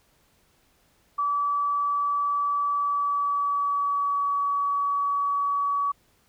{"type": "tone with pitch glide", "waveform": "sine", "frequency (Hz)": [1151, 1135.8], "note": ["D6", "C#6"], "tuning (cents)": [-35, 42], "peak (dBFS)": -22, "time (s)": [1.18, 5.92], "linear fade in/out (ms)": 10, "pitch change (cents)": -23, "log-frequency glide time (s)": [2.74, 4.25], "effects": ["pink hiss -64 dBFS RMS until 6.28 s"]}